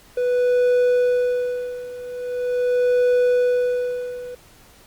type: tone with tremolo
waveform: triangle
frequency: 493.9 Hz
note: B4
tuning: in tune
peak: -12 dBFS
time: 0.17-4.35 s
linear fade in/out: 5 ms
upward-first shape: sine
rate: 0.42 Hz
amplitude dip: 85%
effects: pink hiss -50 dBFS RMS until 4.86 s + Opus 48 kbps